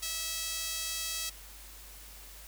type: tone with high-pass filter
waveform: sawtooth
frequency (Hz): 651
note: E5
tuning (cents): -22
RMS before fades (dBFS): -36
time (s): 0.02-1.3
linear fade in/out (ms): 10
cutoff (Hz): 4100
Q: 0.85
effects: added 50 Hz sine -51 dBFS peak until 2.47 s + white hiss -51 dBFS RMS until 2.47 s